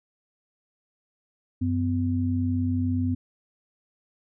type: tone pair together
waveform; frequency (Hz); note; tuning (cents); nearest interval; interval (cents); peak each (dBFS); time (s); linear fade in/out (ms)
sine; 94.5 / 252.9; F#2 / B3; +37 / +41; octave + perfect fourth; 1704; -25; 1.61-3.15; 10
effects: none